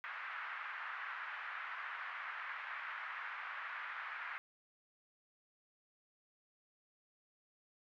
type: band-pass noise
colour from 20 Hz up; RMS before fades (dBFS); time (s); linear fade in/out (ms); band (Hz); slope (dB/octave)
pink; -45; 0.04-4.38; 0; 1200 to 2000; 24
effects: none